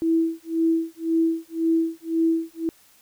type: tone with tremolo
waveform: sine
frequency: 327.7 Hz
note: E4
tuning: 10 cents flat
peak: -16 dBFS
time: 0.02-2.69 s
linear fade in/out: 0 ms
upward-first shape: sine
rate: 1.9 Hz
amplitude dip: 100%
effects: white hiss -56 dBFS RMS until 3.01 s